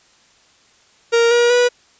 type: tone with pitch steps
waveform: 45% pulse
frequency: 466.2 / 477.1 / 488.2 Hz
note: A#4 / A#4 / B4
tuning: 0 / +40 / -20 cents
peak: -11 dBFS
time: 1.12-1.69 s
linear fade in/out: 20 ms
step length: 190 ms
effects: white hiss -53 dBFS RMS until 1.99 s + resampled to 16000 Hz